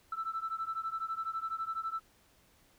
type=beating tone pair; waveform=sine; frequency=1318.5 / 1330.5 Hz; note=E6 / E6; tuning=0 / +16 cents; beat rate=12 Hz; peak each=-36 / -37 dBFS; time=0.12-2 s; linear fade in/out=5 ms; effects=tanh soft clip ceiling -28 dBFS + pink hiss -66 dBFS RMS until 2.78 s